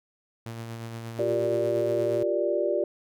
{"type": "tone with tremolo", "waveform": "sawtooth", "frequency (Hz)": 114.9, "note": "A#2", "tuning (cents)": -25, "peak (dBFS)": -30, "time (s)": [0.46, 2.23], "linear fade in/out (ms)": 0, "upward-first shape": "sine", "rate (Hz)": 8.5, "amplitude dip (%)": 30}
{"type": "chord", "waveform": "sine", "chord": "G minor seventh", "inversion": "third", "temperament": "equal with one note detuned", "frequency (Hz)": [349.2, 390, 466.2, 587.3], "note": ["F4", "G4", "Bb4", "D5"], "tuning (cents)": [0, -9, 0, 0], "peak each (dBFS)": [-29, -29, -32, -26], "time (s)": [1.19, 2.84], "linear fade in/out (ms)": 2}
{"effects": []}